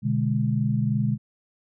sine chord, G# diminished, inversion first, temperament equal, 123.47 / 146.83 / 207.7 Hz, B2 / D3 / G#3, 0 / 0 / 0 cents, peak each -24 / -26 / -25 dBFS, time 0.02-1.18 s, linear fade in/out 50 ms, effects none

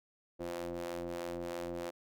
sawtooth ring-modulated tone, 86.3 Hz, F2, 20 cents flat, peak -31 dBFS, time 0.39-1.91 s, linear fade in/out 20 ms, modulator 433 Hz, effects none

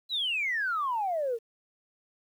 sine exponential sweep, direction down, 4081 to 440 Hz, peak -26 dBFS, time 0.09-1.39 s, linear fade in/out 50 ms, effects tanh soft clip ceiling -22 dBFS + 10-bit

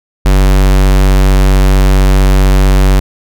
square tone, 47.79 Hz, G1, 43 cents flat, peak -5 dBFS, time 0.25-3 s, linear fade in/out 10 ms, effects none

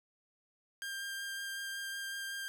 sawtooth tone with vibrato, 1596 Hz, G6, 31 cents sharp, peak -35 dBFS, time 0.82-2.48 s, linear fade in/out 0 ms, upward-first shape sine, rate 5.4 Hz, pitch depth 9 cents each way, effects none

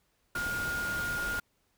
sine tone in noise, 1422 Hz, F6, 31 cents sharp, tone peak -31 dBFS, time 0.35-1.4 s, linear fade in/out 5 ms, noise pink, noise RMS -39 dBFS, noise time 0.35-1.4 s, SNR +5 dB, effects pink hiss -73 dBFS RMS until 1.77 s

